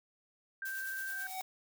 sine tone with vibrato, 1568 Hz, G6, in tune, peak -37 dBFS, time 0.62-1.27 s, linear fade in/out 2 ms, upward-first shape triangle, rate 20 Hz, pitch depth 14 cents each way
blue noise with tremolo, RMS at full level -45 dBFS, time 0.65-1.42 s, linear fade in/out 5 ms, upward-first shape sine, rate 9.4 Hz, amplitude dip 40%
square tone with exponential growth, 753 Hz, F#5, 30 cents sharp, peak -36 dBFS, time 1-1.41 s, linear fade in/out 0 ms, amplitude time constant 88 ms
effects none

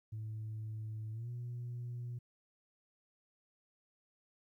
sine tone with pitch glide, 109.1 to 121.05 Hz, A2 to B2, -14 to -34 cents, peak -38 dBFS, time 0.12-2.19 s, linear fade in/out 10 ms, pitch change +180 cents, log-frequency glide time 1.12-1.29 s, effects tanh soft clip ceiling -37 dBFS + 13-bit

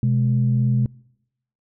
sine tone pair together, 126.66 / 209.9 Hz, B2 / G#3, +44 / +19 cents, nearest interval major sixth, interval 875 cents, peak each -16 / -22 dBFS, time 0.03-0.86 s, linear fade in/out 2 ms, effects noise-tail reverb RT60 0.8 s tail -25 dB re dry + tanh soft clip ceiling -9 dBFS

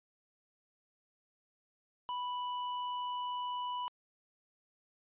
triangle tone with hard clipping, 987.8 Hz, B5, in tune, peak -37 dBFS, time 2.09-3.88 s, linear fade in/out 0 ms, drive 13 dB, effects resampled to 8000 Hz

